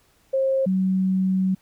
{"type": "tone pair in turn", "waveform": "sine", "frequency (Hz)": [534, 188.34], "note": ["C5", "F#3"], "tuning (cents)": [35, 31], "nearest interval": "octave + tritone", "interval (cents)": 1804, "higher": "first", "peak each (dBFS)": -18, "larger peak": "neither", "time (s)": [[0.33, 0.66], [0.66, 1.55]], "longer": "second", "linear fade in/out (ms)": 10, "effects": ["pink hiss -61 dBFS RMS until 1.61 s"]}